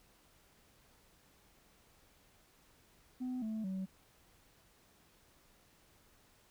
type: tone with pitch steps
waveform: sine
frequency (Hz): 253 / 219 / 189.54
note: B3 / A3 / F#3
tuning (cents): +42 / -8 / +42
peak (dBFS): -34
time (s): 3.2-3.86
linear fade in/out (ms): 20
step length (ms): 220
effects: tanh soft clip ceiling -35 dBFS + pink hiss -67 dBFS RMS until 6.5 s